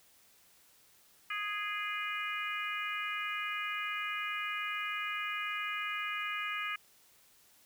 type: harmonic tone with a mistuned harmonic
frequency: 415.3 Hz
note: G#4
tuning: in tune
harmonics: 3 / 4 / 5 / 6 / 7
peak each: -39 / -41 / -40 / -40 / -44 dBFS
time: 1.3-6.76 s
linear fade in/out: 5 ms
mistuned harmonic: 6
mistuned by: -32 cents
effects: white hiss -64 dBFS RMS until 7.65 s